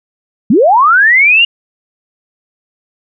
sine linear sweep, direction up, 178.6 to 2866 Hz, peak -4 dBFS, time 0.5-1.45 s, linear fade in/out 5 ms, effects none

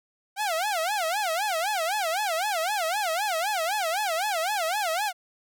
sawtooth tone with vibrato, 740 Hz, F#5, in tune, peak -21 dBFS, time 0.36-5.13 s, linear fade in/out 50 ms, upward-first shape sine, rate 3.9 Hz, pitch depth 260 cents each way, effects none

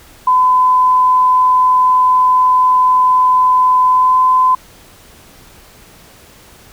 sine tone with pitch glide, 1012 to 1020.2 Hz, B5 to C6, +42 to -44 cents, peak -7 dBFS, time 0.27-4.55 s, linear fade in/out 5 ms, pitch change +14 cents, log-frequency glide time 3.92-4.17 s, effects pink hiss -42 dBFS RMS until 6.72 s

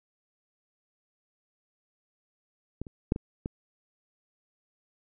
clicks, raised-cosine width 3 ms, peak -21 / -30 / -10 / -20 / -19 dBFS, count 5, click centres 2.816 / 2.868 / 3.121 / 3.161 / 3.459 s, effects none

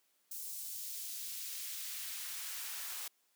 white noise with high-pass filter sweep, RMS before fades -43 dBFS, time 0.31-3.08 s, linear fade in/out 5 ms, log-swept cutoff 7200 to 830 Hz, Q 0.75, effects white hiss -75 dBFS RMS until 3.35 s + high-pass 200 Hz 12 dB/octave

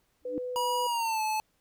sine tone with exponential growth, 300 Hz, D4, 37 cents sharp, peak -27 dBFS, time 0.22-0.38 s, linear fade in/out 0 ms, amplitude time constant 33 ms
sine tone, 499.1 Hz, B4, 18 cents sharp, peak -32 dBFS, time 0.25-0.87 s, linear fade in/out 5 ms
square tone with pitch glide, 966 to 865.6 Hz, B5 to A5, -39 to -29 cents, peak -28 dBFS, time 0.56-1.4 s, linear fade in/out 0 ms, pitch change -190 cents, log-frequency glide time 0.86-1.22 s
effects pink hiss -72 dBFS RMS until 1.6 s

